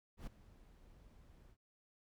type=noise with ADSR envelope; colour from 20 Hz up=brown; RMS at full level=-44 dBFS; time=0.17-1.57 s; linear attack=100 ms; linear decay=7 ms; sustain=-18 dB; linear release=67 ms; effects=none